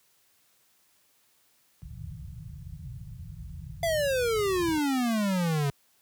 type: low-pass noise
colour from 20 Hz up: pink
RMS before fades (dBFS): -38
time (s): 1.82-4.78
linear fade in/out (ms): 0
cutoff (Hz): 170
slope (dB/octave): 96
type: exponential sweep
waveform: square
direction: down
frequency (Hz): 685 to 137.3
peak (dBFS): -25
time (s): 3.83-5.7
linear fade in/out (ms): 2
effects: white hiss -66 dBFS RMS until 6.01 s + high-pass 60 Hz 12 dB/octave